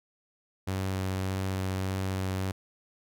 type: tone with vibrato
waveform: sawtooth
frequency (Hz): 94.9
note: F#2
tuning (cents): +44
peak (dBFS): -25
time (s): 0.67-2.52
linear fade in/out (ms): 10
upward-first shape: sine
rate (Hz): 1.7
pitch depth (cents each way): 9
effects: none